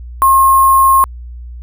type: tone with sample-and-hold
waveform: sine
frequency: 1072 Hz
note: C6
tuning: 42 cents sharp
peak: -5 dBFS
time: 0.22-1.04 s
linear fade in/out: 0 ms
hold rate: 11025 Hz
effects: added 60 Hz sine -26 dBFS peak until 1.62 s